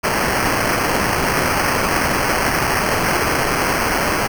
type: noise with sample-and-hold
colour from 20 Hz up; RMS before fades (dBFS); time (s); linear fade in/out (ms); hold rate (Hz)
white; -18; 0.03-4.28; 20; 3675
effects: none